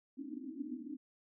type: band-pass noise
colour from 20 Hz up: pink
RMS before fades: -44 dBFS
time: 0.17-0.97 s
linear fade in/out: 20 ms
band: 240 to 310 Hz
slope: 96 dB/octave
effects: none